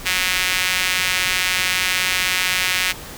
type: tone with high-pass filter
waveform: sawtooth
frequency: 183.8 Hz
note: F#3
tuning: 11 cents flat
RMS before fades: -20 dBFS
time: 0.05-2.93 s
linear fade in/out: 20 ms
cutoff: 2200 Hz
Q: 1.7
effects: pink hiss -35 dBFS RMS until 3.17 s